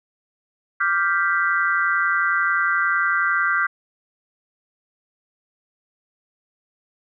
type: chord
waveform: sine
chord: G dominant seventh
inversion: second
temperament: equal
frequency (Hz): 1174.7 / 1396.9 / 1568 / 1975.5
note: D6 / F6 / G6 / B6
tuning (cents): 0 / 0 / 0 / 0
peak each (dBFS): -24 / -22 / -21 / -27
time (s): 0.8-3.67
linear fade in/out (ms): 10
effects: none